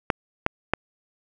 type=clicks; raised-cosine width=0.5 ms; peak=-4 dBFS; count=3; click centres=0.102 / 0.464 / 0.736 s; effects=none